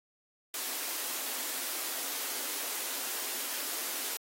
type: high-pass noise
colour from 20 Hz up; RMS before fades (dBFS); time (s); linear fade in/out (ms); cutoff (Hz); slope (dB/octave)
white; -36; 0.54-4.17; 2; 240; 96
effects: AAC 48 kbps